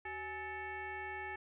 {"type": "tone with frequency modulation", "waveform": "sine", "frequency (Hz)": 1300, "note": "E6", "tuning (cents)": -24, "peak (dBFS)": -40, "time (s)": [0.05, 1.36], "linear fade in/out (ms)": 5, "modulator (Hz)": 460, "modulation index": 2.1, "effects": []}